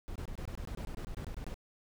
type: noise bursts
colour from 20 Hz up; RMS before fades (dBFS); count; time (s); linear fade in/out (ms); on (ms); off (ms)
brown; -40; 15; 0.08-1.542; 0; 76; 23
effects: none